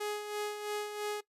sawtooth tone with tremolo, 417.8 Hz, G#4, 10 cents sharp, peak -29 dBFS, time 0-1.21 s, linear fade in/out 10 ms, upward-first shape sine, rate 3 Hz, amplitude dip 55%, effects noise-tail reverb RT60 0.1 s tail -19 dB re dry + resampled to 32000 Hz

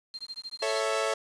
sine tone with tremolo, 4186 Hz, C8, in tune, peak -34 dBFS, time 0.14-0.81 s, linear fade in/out 0 ms, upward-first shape sine, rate 13 Hz, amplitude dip 100%
sawtooth chord, A major, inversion none, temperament equal, 440 / 554.4 / 659.3 Hz, A4 / C#5 / E5, 0 / 0 / 0 cents, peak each -27 dBFS, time 0.62-1.14 s, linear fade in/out 5 ms
effects resampled to 22050 Hz + 9-bit

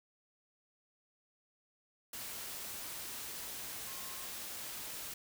sine tone in noise, 1072 Hz, C6, 42 cents sharp, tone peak -55 dBFS, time 3.87-4.25 s, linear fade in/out 5 ms, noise white, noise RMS -44 dBFS, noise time 2.13-5.14 s, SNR -14 dB, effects none

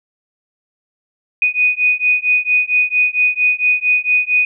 sine beating tone pair, 2482 / 2486.4 Hz, D#7 / D#7, -5 / -2 cents, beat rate 4.4 Hz, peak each -15 dBFS, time 1.42-4.45 s, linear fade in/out 2 ms, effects none

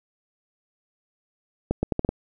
accelerating click train, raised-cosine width 2 ms, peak -9 dBFS, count 6, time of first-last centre 1.71-2.091 s, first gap 120 ms, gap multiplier 0.77, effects none

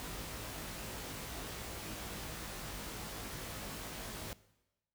pink noise with comb filter, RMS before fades -44 dBFS, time 0-4.33 s, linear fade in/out 0 ms, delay 19 ms, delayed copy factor +0.85, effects noise-tail reverb RT60 1.0 s tail -19 dB re dry

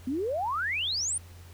sine exponential sweep, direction up, 242.5 to 9600 Hz, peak -27 dBFS, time 0.07-1.18 s, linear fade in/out 5 ms, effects added 87 Hz sine -46 dBFS peak until 1.53 s + pink hiss -55 dBFS RMS until 1.53 s

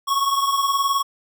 square beating tone pair, 1101 / 1120 Hz, C#6 / C#6, -12 / +18 cents, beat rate 19 Hz, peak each -20 / -25 dBFS, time 0.07-1.03 s, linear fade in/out 20 ms, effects none

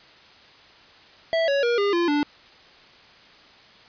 square tone with pitch steps, 657 / 558.9 / 475.4 / 404.4 / 344 / 292.7 Hz, E5 / C#5 / A#4 / G#4 / F4 / D4, -6 / +14 / +34 / -46 / -26 / -6 cents, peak -20 dBFS, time 1.33-2.23 s, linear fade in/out 0 ms, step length 150 ms, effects white hiss -50 dBFS RMS until 3.88 s + resampled to 11025 Hz

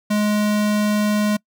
square tone, 209.6 Hz, G#3, 16 cents sharp, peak -17 dBFS, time 0.1-1.37 s, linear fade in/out 10 ms, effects noise-tail reverb RT60 0.1 s tail -25 dB re dry

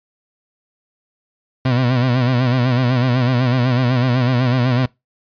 30% pulse tone with vibrato, 125.5 Hz, B2, 28 cents sharp, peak -11 dBFS, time 1.65-4.86 s, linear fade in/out 5 ms, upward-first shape sine, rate 8 Hz, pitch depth 84 cents each way, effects noise-tail reverb RT60 0.2 s tail -23 dB re dry + resampled to 11025 Hz

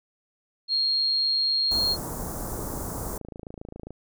sine tone, 4248 Hz, C8, 25 cents sharp, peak -21 dBFS, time 0.68-1.97 s, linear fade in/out 50 ms
pink band-stop noise, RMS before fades -33 dBFS, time 1.71-3.18 s, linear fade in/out 5 ms, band 1200 to 6800 Hz, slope 24 dB/octave
click train, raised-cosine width 2 ms, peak -25 dBFS, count 42, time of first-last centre 2.41-3.906 s, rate 27.4 Hz
effects none

